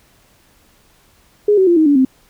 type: tone with pitch steps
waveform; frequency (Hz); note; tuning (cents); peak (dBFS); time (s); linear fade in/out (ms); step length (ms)
sine; 415.3 / 378.6 / 345.2 / 314.7 / 287 / 261.6; G#4 / F#4 / F4 / D#4 / D4 / C4; 0 / +40 / -20 / +20 / -40 / 0; -8; 1.48-2.05; 5; 95
effects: pink hiss -53 dBFS RMS until 2.29 s